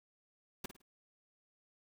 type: noise with echo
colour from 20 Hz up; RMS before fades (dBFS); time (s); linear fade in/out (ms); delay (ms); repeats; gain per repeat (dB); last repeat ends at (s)
pink; -41; 0.64-0.66; 5; 53; 3; -10; 0.819
effects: none